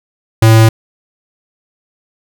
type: tone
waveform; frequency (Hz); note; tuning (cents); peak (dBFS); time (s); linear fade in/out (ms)
square; 111.8; A2; +28; -4; 0.42-0.69; 5
effects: none